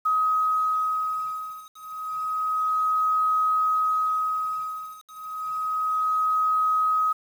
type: beating tone pair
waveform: sine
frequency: 1264 / 1264.3 Hz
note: D#6 / D#6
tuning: +27 / +27 cents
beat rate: 0.3 Hz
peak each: -25 dBFS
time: 0.05-7.13 s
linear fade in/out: 10 ms
effects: 8-bit